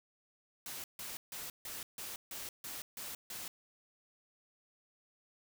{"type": "noise bursts", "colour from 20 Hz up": "white", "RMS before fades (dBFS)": -44, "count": 9, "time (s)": [0.66, 3.48], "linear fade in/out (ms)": 2, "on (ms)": 180, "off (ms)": 150, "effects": []}